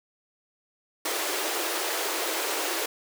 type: high-pass noise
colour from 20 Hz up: pink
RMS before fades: -29 dBFS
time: 1.05-2.86 s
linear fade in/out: 5 ms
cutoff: 310 Hz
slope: 96 dB/octave
effects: none